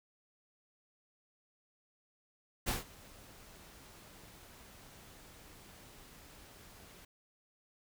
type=noise with ADSR envelope; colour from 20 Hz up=pink; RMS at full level=-33 dBFS; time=2.66-7.05 s; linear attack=25 ms; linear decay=150 ms; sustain=-23 dB; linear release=4 ms; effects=none